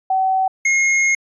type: tone pair in turn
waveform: sine / square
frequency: 760 / 2150 Hz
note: F#5 / C7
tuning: +46 / +47 cents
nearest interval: octave + tritone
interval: 1801 cents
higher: second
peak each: -14 dBFS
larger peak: neither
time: 0.1-0.48 / 0.65-1.15 s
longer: second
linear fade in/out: 5 ms
effects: resampled to 22050 Hz